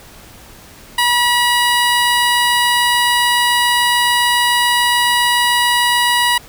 15% pulse tone, 967 Hz, B5, 37 cents flat, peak -5 dBFS, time 0.98-6.38 s, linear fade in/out 5 ms, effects pink hiss -40 dBFS RMS until 6.48 s

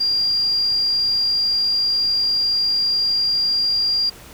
sine tone, 4783 Hz, D8, 31 cents sharp, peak -16 dBFS, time 0-4.1 s, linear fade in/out 10 ms, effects pink hiss -42 dBFS RMS until 4.33 s

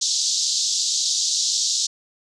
white band-pass noise, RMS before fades -22 dBFS, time 0.01-1.87 s, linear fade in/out 10 ms, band 3700 to 7100 Hz, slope 48 dB/octave, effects none

